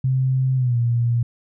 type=tone with pitch glide; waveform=sine; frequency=130.81 to 118.58 Hz; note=C3 to A#2; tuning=0 to +30 cents; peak=-16 dBFS; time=0.04-1.23 s; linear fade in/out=5 ms; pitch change=-170 cents; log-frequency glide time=0.56-0.77 s; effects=none